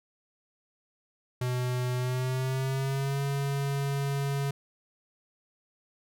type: tone with pitch glide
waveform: square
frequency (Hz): 125.1 to 139.61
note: B2 to C#3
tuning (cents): +23 to +13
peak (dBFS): -28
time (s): 1.41-4.51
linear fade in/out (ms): 5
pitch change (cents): +190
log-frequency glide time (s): 1.97-3.21
effects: none